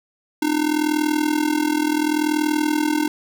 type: tone with amplitude modulation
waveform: square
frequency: 303.1 Hz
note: D#4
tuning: 45 cents flat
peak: -15 dBFS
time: 0.42-3.08 s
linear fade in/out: 5 ms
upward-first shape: sine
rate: 40.7 Hz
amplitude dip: 80%
effects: none